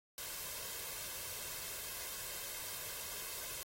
white noise with comb filter, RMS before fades -44 dBFS, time 0.18-3.63 s, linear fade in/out 0 ms, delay 1.9 ms, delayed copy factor +0.55, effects AAC 48 kbps

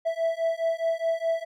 triangle beating tone pair, 657 / 661.8 Hz, E5 / E5, -6 / +7 cents, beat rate 4.8 Hz, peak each -25 dBFS, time 0.05-1.45 s, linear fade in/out 20 ms, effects none

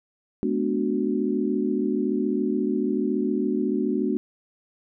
sine chord, G# half-diminished seventh, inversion none, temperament equal with one note detuned, 212.6 / 246.9 / 293.7 / 370 Hz, G#3 / B3 / D4 / F#4, +41 / 0 / 0 / 0 cents, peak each -27 dBFS, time 0.43-4.17 s, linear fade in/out 0 ms, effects none

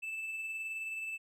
triangle tone with tremolo, 2637 Hz, E7, in tune, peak -34 dBFS, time 0.02-1.18 s, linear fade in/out 20 ms, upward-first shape sine, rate 19 Hz, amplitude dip 30%, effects none

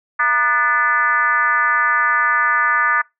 sine tone with frequency modulation, 1480 Hz, F#6, in tune, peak -13 dBFS, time 0.19-3.02 s, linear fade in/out 10 ms, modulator 269 Hz, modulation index 1.6, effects noise-tail reverb RT60 0.2 s tail -24 dB re dry

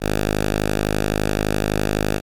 5% pulse tone, 51.8 Hz, G#1, 4 cents flat, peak -7 dBFS, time 0-2.21 s, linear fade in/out 50 ms, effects MP3 96 kbps

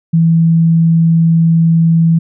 sine tone, 164.81 Hz, E3, in tune, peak -6 dBFS, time 0.13-2.19 s, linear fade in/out 10 ms, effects none

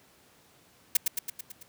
blue noise with echo, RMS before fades -21 dBFS, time 0.95-0.97 s, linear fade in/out 5 ms, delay 110 ms, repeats 6, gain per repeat -4 dB, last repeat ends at 1.63 s, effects pink hiss -60 dBFS RMS until 1.68 s + high-pass 100 Hz 12 dB/octave

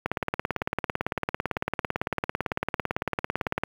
click train, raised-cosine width 0.5 ms, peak -10 dBFS, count 65, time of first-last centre 0.06-3.635 s, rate 17.9 Hz, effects high-pass 60 Hz 12 dB/octave + 7-bit

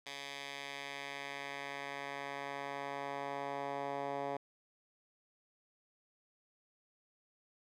10% pulse tone with band-pass filter sweep, 140.3 Hz, C#3, 21 cents sharp, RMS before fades -42 dBFS, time 0.06-4.37 s, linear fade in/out 5 ms, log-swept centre 3400 to 730 Hz, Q 1.1, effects none

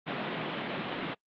pink band-pass noise, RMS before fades -35 dBFS, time 0.06-1.15 s, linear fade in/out 20 ms, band 140 to 3600 Hz, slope 48 dB/octave, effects noise-tail reverb RT60 0.1 s tail -24 dB re dry + Opus 24 kbps

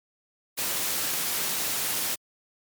white noise, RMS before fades -28 dBFS, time 0.57-2.16 s, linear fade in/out 20 ms, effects high-pass 100 Hz 12 dB/octave + MP3 96 kbps

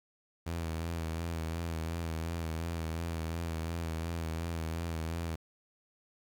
sawtooth tone with vibrato, 82.41 Hz, E2, in tune, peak -30 dBFS, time 0.46-5.36 s, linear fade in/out 10 ms, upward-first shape sine, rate 2.8 Hz, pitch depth 44 cents each way, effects 10-bit

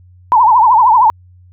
sine tone with vibrato, 932.3 Hz, A#5, in tune, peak -5 dBFS, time 0.32-1.1 s, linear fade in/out 0 ms, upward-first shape triangle, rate 13 Hz, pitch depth 190 cents each way, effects added 90 Hz sine -40 dBFS peak until 1.52 s

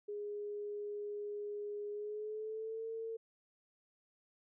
sine tone with pitch glide, 413.4 to 450.8 Hz, G#4 to A4, -8 to +42 cents, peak -39 dBFS, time 0.08-3.17 s, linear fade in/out 10 ms, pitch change +150 cents, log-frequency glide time 1.91-2.86 s, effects none

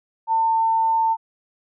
sine tone, 899 Hz, A5, 37 cents sharp, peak -16 dBFS, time 0.27-1.17 s, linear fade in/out 50 ms, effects none

